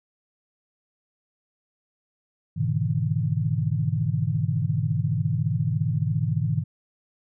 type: chord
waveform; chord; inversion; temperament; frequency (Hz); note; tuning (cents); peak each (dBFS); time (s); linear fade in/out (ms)
sine; E dominant seventh; first; equal with one note detuned; 103.83 / 123.47 / 146.83 / 161.24; G#2 / B2 / D3 / E3; 0 / 0 / 0 / -38; -27; 2.56-6.64; 20
effects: none